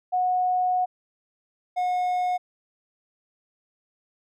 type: tone pair in turn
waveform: sine / triangle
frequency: 731 / 724.7 Hz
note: F#5 / F#5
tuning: -21 / -36 cents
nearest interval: unison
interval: 15 cents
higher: first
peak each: -20 dBFS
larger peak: neither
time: 0.12-0.86 / 1.76-2.38 s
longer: first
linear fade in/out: 20 ms
effects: none